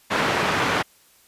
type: band-pass noise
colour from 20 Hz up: white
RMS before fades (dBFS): -22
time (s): 0.1-0.83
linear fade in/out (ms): 20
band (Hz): 100 to 1800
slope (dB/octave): 12
effects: white hiss -56 dBFS RMS until 1.27 s + resampled to 32000 Hz